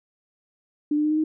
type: tone with pitch steps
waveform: sine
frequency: 296.2 / 300.2 / 304.2 / 308.2 / 312.4 Hz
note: D4 / D4 / D#4 / D#4 / D#4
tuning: +15 / +38 / -39 / -16 / +7 cents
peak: -19 dBFS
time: 0.91-1.24 s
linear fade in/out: 5 ms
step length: 66 ms
effects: none